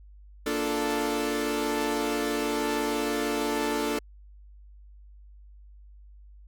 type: chord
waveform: sawtooth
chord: Bb major seventh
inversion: none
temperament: equal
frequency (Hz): 233.1 / 293.7 / 349.2 / 440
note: Bb3 / D4 / F4 / A4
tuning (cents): 0 / 0 / 0 / 0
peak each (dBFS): -31 / -26 / -31 / -26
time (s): 0.46-3.99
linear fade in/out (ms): 5
effects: added 50 Hz sine -47 dBFS peak until 6.47 s